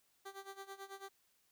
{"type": "tone with tremolo", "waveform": "15% pulse", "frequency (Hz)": 391.4, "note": "G4", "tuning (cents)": -3, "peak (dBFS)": -39, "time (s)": [0.25, 1.09], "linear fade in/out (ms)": 10, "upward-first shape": "sine", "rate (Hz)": 9.1, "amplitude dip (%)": 85, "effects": ["white hiss -75 dBFS RMS until 1.51 s"]}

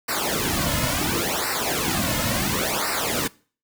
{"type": "noise with flanger", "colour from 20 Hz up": "pink", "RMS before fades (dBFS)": -24, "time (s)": [0.08, 3.28], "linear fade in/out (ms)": 10, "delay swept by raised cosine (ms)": [0.3, 2.6], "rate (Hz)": 0.71, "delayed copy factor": -1, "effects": ["noise-tail reverb RT60 0.4 s tail -22 dB re dry"]}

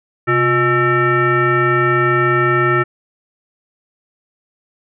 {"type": "tone with frequency modulation", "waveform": "sine", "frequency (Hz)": 843, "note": "G#5", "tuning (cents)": 26, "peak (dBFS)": -11, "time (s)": [0.27, 2.84], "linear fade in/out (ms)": 20, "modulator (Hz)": 487, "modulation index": 2.2, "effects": []}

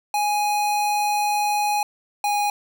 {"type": "tone pair in turn", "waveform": "square", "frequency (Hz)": [831, 823.4], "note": ["G#5", "G#5"], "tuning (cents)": [1, -15], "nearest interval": "unison", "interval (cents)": 16, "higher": "first", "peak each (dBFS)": -20, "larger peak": "neither", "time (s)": [[0.14, 1.83], [2.24, 2.5]], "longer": "first", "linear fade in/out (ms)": 2, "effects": []}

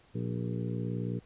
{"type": "harmonic tone with a mistuned harmonic", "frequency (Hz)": 59.2, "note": "A#1", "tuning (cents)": 27, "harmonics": [2, 3, 4, 5, 6, 7, 8], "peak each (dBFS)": [-34, -36, -41, -42, -47, -44, -45], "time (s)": [0.14, 1.2], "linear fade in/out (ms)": 20, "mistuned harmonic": 6, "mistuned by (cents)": 68, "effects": ["pink hiss -62 dBFS RMS until 1.25 s", "resampled to 8000 Hz"]}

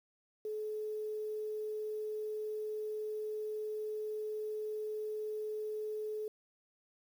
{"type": "tone with quantisation", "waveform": "sine", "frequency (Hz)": 428.2, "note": "A4", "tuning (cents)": -47, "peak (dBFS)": -36, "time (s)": [0.45, 6.28], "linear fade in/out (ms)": 2, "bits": 10, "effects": []}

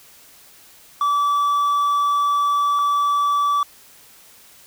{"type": "tone pair in turn", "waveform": "triangle", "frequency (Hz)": [1154, 1154], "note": ["D6", "D6"], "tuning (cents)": [-31, -31], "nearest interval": "unison", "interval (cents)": 0, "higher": "neither", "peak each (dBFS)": -14, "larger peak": "neither", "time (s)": [[1.01, 2.79], [2.79, 3.63]], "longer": "first", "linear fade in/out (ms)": 2, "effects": ["white hiss -48 dBFS RMS until 4.66 s"]}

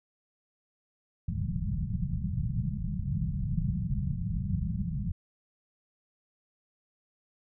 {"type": "low-pass noise", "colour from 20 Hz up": "white", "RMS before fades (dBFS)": -31, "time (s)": [1.28, 5.12], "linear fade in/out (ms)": 5, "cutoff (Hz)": 200, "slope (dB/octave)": 96, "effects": []}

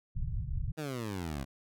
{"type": "low-pass noise", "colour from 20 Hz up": "pink", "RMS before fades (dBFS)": -34, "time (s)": [0.15, 0.72], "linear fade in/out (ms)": 10, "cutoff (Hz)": 150, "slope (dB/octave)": 48}
{"type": "exponential sweep", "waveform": "15% pulse", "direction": "down", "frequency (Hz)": [161.2, 64], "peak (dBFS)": -29, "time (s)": [0.77, 1.45], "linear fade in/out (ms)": 20}
{"effects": []}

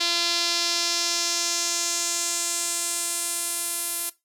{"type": "tone with band-pass filter sweep", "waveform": "sawtooth", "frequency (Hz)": 342.7, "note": "F4", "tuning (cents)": -33, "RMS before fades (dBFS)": -26, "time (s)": [0, 4.1], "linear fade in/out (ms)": 10, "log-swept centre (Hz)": [4300, 11000], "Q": 2.3, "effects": ["noise-tail reverb RT60 0.2 s tail -18 dB re dry"]}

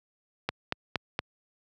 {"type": "click train", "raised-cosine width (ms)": 0.3, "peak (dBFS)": -11, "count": 4, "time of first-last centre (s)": [0.49, 1.191], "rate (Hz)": 4.28, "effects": ["high-pass 80 Hz 12 dB/octave"]}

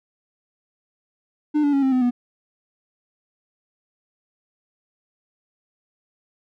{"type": "tone with pitch steps", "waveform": "triangle", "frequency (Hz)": [300, 287.9, 276.4, 265.3, 254.6, 244.4], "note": ["D4", "D4", "C#4", "C4", "C4", "B3"], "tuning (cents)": [37, -34, -5, 24, -47, -18], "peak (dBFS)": -14, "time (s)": [1.54, 2.11], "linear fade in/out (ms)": 20, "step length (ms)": 95, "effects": []}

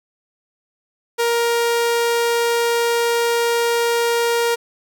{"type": "tone", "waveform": "sawtooth", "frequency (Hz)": 469.3, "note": "A#4", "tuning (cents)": 12, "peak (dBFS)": -12, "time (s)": [1.18, 4.56], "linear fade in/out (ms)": 20, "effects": []}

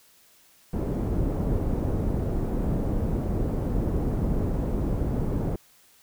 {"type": "low-pass noise", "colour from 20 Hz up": "pink", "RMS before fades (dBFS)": -26, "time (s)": [0.73, 5.56], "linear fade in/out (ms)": 5, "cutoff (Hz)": 420, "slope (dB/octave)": 12, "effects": ["white hiss -58 dBFS RMS until 6.02 s"]}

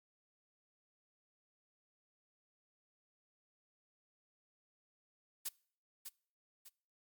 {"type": "noise with echo", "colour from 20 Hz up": "blue", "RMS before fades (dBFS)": -38, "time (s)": [5.45, 5.49], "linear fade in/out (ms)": 10, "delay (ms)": 600, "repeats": 2, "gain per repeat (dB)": -8, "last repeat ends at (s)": 6.69, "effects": ["noise-tail reverb RT60 0.5 s tail -24 dB re dry", "MP3 96 kbps"]}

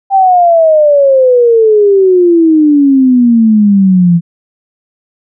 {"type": "exponential sweep", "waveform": "sine", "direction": "down", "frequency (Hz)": [792, 167.2], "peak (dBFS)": -3, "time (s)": [0.1, 4.21], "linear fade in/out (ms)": 50, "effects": []}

